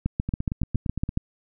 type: two click trains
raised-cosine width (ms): 5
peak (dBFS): -15 / -11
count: 8 / 9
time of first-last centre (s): 0.29-1.091 / 0.06-1.174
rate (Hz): 8.74 / 7.18
effects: none